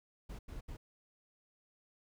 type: noise bursts at uneven times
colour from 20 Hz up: brown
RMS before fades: -45 dBFS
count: 3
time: 0.29-0.39 / 0.48-0.61 / 0.68-0.77 s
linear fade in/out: 10 ms
effects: none